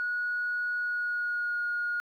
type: tone with pitch glide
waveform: sine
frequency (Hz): 1457 to 1435.3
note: F#6 to F6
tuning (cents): -27 to +47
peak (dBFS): -27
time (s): 0-2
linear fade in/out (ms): 0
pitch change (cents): -26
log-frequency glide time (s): 0.77-1.64
effects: tanh soft clip ceiling -23 dBFS + 11-bit